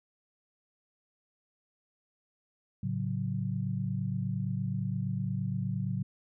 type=chord; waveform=sine; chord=F# minor; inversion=first; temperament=equal; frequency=110 / 138.59 / 185 Hz; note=A2 / C#3 / F#3; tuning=0 / 0 / 0 cents; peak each=-34 dBFS; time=2.83-6.03 s; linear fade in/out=5 ms; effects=none